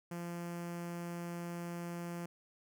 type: tone with notch filter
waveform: sawtooth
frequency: 172.3 Hz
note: F3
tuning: 23 cents flat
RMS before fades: -42 dBFS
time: 0.11-2.26 s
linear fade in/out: 5 ms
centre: 3800 Hz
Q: 1.4
effects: none